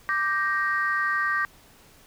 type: chord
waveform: sine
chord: G minor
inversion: second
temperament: equal with one note detuned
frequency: 1174.7 / 1568 / 1874.4 Hz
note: D6 / G6 / Bb6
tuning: 0 / 0 / +9 cents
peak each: -26 dBFS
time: 0.09-1.45 s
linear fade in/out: 0 ms
effects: tanh soft clip ceiling -14 dBFS + pink hiss -54 dBFS RMS until 2.06 s